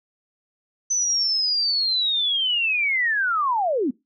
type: linear sweep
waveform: sine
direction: down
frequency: 6090 to 223.5 Hz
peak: -19 dBFS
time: 0.9-3.91 s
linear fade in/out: 10 ms
effects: noise-tail reverb RT60 0.2 s tail -21 dB re dry